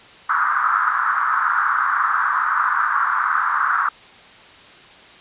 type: band-pass noise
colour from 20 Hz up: pink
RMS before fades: -19 dBFS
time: 0.29-3.89 s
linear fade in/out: 5 ms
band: 1100 to 1500 Hz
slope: 48 dB/octave
effects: white hiss -44 dBFS RMS until 5.2 s + resampled to 8000 Hz